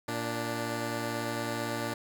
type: tone pair together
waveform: 10% pulse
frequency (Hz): 115.68 / 293.7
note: A#2 / D4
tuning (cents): -13 / 0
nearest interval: octave + major third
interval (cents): 1613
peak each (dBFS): -26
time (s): 0.08-1.94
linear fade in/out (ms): 5
effects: none